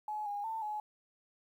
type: tone with pitch steps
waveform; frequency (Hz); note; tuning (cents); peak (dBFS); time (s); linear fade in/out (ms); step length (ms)
sine; 849 / 817 / 892 / 846; G#5 / G#5 / A5 / G#5; +38 / -29 / +23 / +32; -35; 0.08-0.8; 2; 180
effects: 11-bit